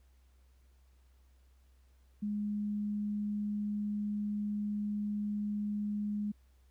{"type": "tone", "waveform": "sine", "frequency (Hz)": 207.7, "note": "G#3", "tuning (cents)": 0, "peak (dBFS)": -32, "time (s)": [2.22, 6.32], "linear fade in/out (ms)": 10, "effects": ["added 64 Hz sine -61 dBFS peak until 6.7 s", "pink hiss -75 dBFS RMS until 6.7 s"]}